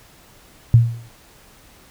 sine tone with exponential decay, 116.54 Hz, A#2, in tune, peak -4 dBFS, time 0.74-1.09 s, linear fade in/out 0 ms, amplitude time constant 75 ms, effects pink hiss -49 dBFS RMS until 1.9 s

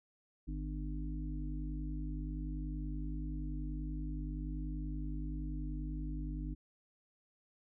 harmonic tone with a mistuned harmonic, 50.5 Hz, G#1, 48 cents flat, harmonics 1 / 3 / 5 / 6, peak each -38 / -45 / -47 / -46 dBFS, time 0.47-6.55 s, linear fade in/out 20 ms, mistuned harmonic 1, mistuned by +16 cents, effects none

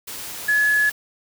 sine tone in noise, 1701 Hz, G#6, 41 cents sharp, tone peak -15 dBFS, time 0.48-0.9 s, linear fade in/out 10 ms, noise white, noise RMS -33 dBFS, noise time 0.07-0.92 s, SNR +15 dB, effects none

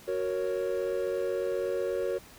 triangle chord, F# major, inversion none, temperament equal, 370 / 466.2 / 554.4 Hz, F#4 / A#4 / C#5, 0 / 0 / 0 cents, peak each -30 dBFS, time 0.07-2.19 s, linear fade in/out 20 ms, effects tanh soft clip ceiling -17 dBFS + pink hiss -52 dBFS RMS until 2.38 s

